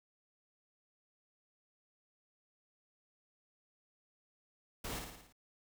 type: noise with echo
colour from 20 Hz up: pink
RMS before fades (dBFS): -42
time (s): 4.84-4.99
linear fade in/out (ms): 5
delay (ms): 56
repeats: 6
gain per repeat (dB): -4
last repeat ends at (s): 5.326
effects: none